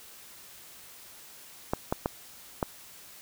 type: clicks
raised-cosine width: 1 ms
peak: -12 dBFS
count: 4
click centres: 1.735 / 1.925 / 2.059 / 2.628 s
effects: white hiss -50 dBFS RMS until 3.21 s